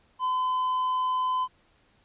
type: tone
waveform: triangle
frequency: 1018 Hz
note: C6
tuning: 48 cents flat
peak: -22 dBFS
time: 0.19-1.48 s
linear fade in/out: 50 ms
effects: pink hiss -64 dBFS RMS until 2.04 s + resampled to 8000 Hz